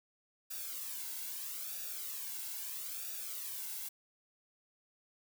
blue noise with flanger, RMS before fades -42 dBFS, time 0.5-3.89 s, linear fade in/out 10 ms, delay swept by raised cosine 0.95 to 1.67 ms, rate 0.77 Hz, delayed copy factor -0.7, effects none

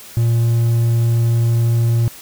triangle tone, 116.54 Hz, A#2, in tune, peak -10 dBFS, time 0.17-2.08 s, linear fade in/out 0 ms, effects white hiss -38 dBFS RMS until 2.21 s

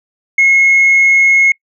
sine tone, 2168 Hz, C#7, 39 cents flat, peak -4 dBFS, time 0.38-1.52 s, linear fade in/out 5 ms, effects noise-tail reverb RT60 0.1 s tail -25 dB re dry + tanh soft clip ceiling -3 dBFS

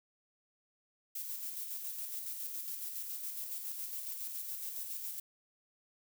violet noise with tremolo, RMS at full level -40 dBFS, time 1.15-5.2 s, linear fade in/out 5 ms, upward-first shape square, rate 7.2 Hz, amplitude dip 35%, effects none

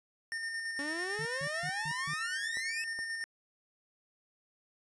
square tone with tremolo, 1818 Hz, A#6, 44 cents flat, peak -35 dBFS, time 0.32-3.24 s, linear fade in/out 0 ms, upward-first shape square, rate 9 Hz, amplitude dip 30%
sawtooth exponential sweep, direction up, 277.2 to 2637 Hz, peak -34 dBFS, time 0.79-2.84 s, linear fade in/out 0 ms
sine tone bursts, 153.1 Hz, D#3, 28 cents flat, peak -40 dBFS, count 5, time 1.19-2.135 s, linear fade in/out 0 ms, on 61 ms, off 160 ms
clicks, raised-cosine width 1 ms, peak -35 dBFS, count 2, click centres 2.571 / 2.99 s
effects resampled to 22050 Hz

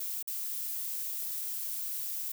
violet noise with dropouts, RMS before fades -36 dBFS, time 0-2.32 s, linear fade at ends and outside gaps 5 ms, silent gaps 0.227-0.274 s, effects none

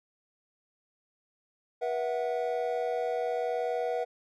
triangle chord, B suspended fourth, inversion none, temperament equal with one note detuned, 483.7 / 659.3 / 740 Hz, B4 / E5 / F#5, -36 / 0 / 0 cents, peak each -29 / -32 / -32 dBFS, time 1.81-4.05 s, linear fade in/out 20 ms, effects none

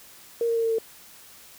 sine tone with pitch steps, 466.2 / 461.9 / 457.7 / 453.5 / 449.3 Hz, A#4 / A#4 / A#4 / A#4 / A4, 0 / -16 / -32 / -48 / +36 cents, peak -21 dBFS, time 0.41-0.785 s, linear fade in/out 2 ms, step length 75 ms, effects white hiss -49 dBFS RMS until 1.58 s

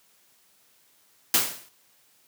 white noise with exponential decay, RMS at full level -17 dBFS, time 1.34-1.69 s, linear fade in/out 2 ms, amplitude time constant 76 ms, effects white hiss -62 dBFS RMS until 2.27 s + high-pass 100 Hz 12 dB/octave

